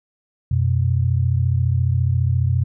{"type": "tone pair together", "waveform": "sine", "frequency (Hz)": [90.3, 124.85], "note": ["F#2", "B2"], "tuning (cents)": [-42, 19], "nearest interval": "tritone", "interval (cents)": 561, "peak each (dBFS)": -18, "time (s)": [0.51, 2.64], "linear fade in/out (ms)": 5, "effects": []}